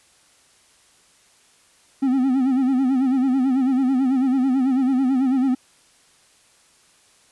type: tone with vibrato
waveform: triangle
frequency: 261.6 Hz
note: C4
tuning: in tune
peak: -14 dBFS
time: 2.02-5.55 s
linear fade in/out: 10 ms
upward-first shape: sine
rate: 9.1 Hz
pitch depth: 89 cents each way
effects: white hiss -56 dBFS RMS until 7.31 s + resampled to 24000 Hz